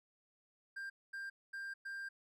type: tone bursts at uneven times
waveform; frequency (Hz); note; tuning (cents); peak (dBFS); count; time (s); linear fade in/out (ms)
triangle; 1590; G6; +24; -40; 4; 0.76-0.9 / 1.13-1.3 / 1.53-1.74 / 1.85-2.09; 10
effects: none